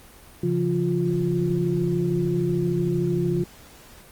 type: tone cluster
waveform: sine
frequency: 138.8 / 172 / 352.3 Hz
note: C#3 / F3 / F4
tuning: +3 / -26 / +15 cents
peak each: -26 / -24 / -24 dBFS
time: 0.43-3.44 s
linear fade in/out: 5 ms
effects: pink hiss -48 dBFS RMS until 4.11 s + Opus 24 kbps